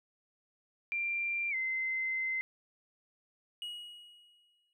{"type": "tone with pitch glide", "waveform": "sine", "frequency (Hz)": [2373, 2066], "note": ["D7", "C7"], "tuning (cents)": [17, -22], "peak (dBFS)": -31, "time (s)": [0.92, 2.41], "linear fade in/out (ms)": 0, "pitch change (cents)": -239, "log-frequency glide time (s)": [1.5, 1.55]}
{"type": "tone with exponential decay", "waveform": "triangle", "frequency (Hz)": 2900, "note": "F#7", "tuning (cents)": -35, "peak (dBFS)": -35, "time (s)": [3.62, 4.73], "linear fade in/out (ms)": 1, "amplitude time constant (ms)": 240}
{"effects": []}